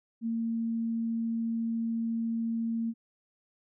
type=tone; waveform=sine; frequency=228.5 Hz; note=A#3; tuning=34 cents flat; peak=-28 dBFS; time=0.21-2.94 s; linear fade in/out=50 ms; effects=none